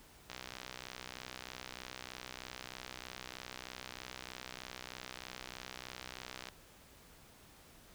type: click train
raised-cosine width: 0.2 ms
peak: -26 dBFS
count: 392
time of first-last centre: 0.3-6.487 s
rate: 63.2 Hz
effects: pink hiss -60 dBFS RMS until 7.94 s